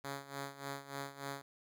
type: tone with tremolo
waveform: 5% pulse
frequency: 139.2 Hz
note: C#3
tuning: 8 cents sharp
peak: -28 dBFS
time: 0.04-1.42 s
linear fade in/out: 5 ms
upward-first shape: sine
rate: 3.4 Hz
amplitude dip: 80%
effects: none